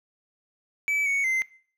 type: tone with pitch steps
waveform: triangle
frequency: 2300 / 2225 / 2072 Hz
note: D7 / C#7 / C7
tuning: -37 / +6 / -17 cents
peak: -21 dBFS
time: 0.88-1.42 s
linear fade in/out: 0 ms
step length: 180 ms
effects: noise-tail reverb RT60 0.5 s tail -21 dB re dry